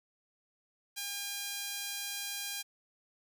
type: tone with high-pass filter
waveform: sawtooth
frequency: 807 Hz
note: G#5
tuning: 50 cents flat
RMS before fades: -39 dBFS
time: 0.96-2.63 s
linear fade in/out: 20 ms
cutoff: 3200 Hz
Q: 0.67
effects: none